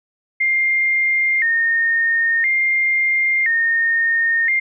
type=tone with vibrato; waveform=sine; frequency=1968 Hz; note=B6; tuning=7 cents flat; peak=-14 dBFS; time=0.4-4.6 s; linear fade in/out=10 ms; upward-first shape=square; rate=0.49 Hz; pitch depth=120 cents each way; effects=none